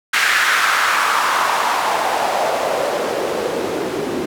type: noise with band-pass filter sweep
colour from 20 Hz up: white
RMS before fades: -18 dBFS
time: 0.13-4.26 s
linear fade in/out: 10 ms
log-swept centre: 1800 to 310 Hz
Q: 2.6
effects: none